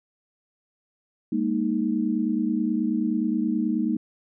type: chord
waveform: sine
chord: Ab suspended second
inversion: none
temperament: equal with one note detuned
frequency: 203.7 / 233.1 / 311.1 Hz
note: Ab3 / Bb3 / Eb4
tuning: -33 / 0 / 0 cents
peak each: -27 / -25 / -26 dBFS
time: 1.32-3.97 s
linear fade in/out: 5 ms
effects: none